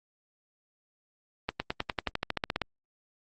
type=accelerating click train; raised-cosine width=0.3 ms; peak=-12 dBFS; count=15; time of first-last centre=1.49-2.617 s; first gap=110 ms; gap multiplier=0.95; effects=Opus 24 kbps